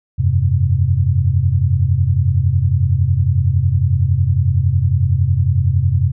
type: chord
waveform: sine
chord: F suspended second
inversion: none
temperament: just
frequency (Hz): 87.31 / 98.22 / 130.96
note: F2 / G2 / C3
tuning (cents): 0 / +4 / +2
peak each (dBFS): -16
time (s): 0.18-6.12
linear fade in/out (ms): 20
effects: none